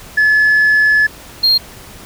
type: tone pair in turn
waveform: sine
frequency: 1718 / 4220 Hz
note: A6 / C8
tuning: -42 / +14 cents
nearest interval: octave + major third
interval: 1556 cents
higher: second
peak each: -6 dBFS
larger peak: neither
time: 0.17-1.07 / 1.43-1.58 s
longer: first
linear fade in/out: 10 ms
effects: tanh soft clip ceiling -6 dBFS + pink hiss -36 dBFS RMS until 2.05 s